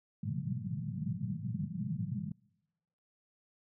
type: band-pass noise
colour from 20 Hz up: white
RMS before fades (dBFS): -37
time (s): 0.23-2.32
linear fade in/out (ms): 5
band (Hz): 100 to 210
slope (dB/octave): 96
effects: noise-tail reverb RT60 1.0 s tail -26 dB re dry